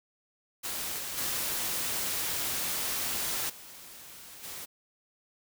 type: noise with level steps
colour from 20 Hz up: white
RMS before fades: -35 / -37 / -32 / -48 / -41 dBFS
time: 0.63-4.66 s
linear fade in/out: 20 ms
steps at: 0.98 / 1.17 / 3.49 / 4.43 s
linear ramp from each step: 10 ms
effects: none